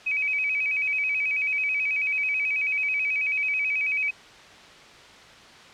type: tone with vibrato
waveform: sine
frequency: 2409 Hz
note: D7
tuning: 43 cents sharp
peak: -22 dBFS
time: 0.06-4.11 s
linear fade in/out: 10 ms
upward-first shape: square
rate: 9.2 Hz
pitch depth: 88 cents each way
effects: white hiss -47 dBFS RMS until 5.73 s + low-pass 4000 Hz 12 dB/octave